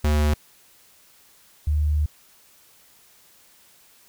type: tone pair in turn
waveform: square / sine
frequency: 75.1 / 75.1 Hz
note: D2 / D2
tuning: +39 / +39 cents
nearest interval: unison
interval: 0 cents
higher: neither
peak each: -18 dBFS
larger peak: neither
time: 0.04-0.34 / 1.67-2.06 s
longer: second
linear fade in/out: 5 ms
effects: white hiss -55 dBFS RMS until 4.08 s